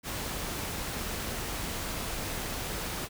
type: noise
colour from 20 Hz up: pink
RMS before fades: -35 dBFS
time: 0.03-3.09 s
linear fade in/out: 50 ms
effects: none